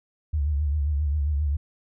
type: tone with vibrato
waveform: sine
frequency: 73.42 Hz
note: D2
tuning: in tune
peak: -21 dBFS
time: 0.33-1.57 s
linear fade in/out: 10 ms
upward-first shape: triangle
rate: 7.5 Hz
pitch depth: 110 cents each way
effects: none